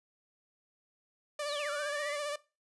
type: tone with vibrato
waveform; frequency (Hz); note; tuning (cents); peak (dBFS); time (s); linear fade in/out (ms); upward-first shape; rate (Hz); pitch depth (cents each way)
sawtooth; 585; D5; -7; -30; 1.39-2.36; 5; sine; 15; 41
type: linear two-way sweep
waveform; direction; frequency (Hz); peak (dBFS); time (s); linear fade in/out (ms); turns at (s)
sine; down then up; 4981 to 1346 to 2135; -39; 1.45-2.18; 50; 1.7
effects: noise-tail reverb RT60 0.3 s tail -20 dB re dry + resampled to 24000 Hz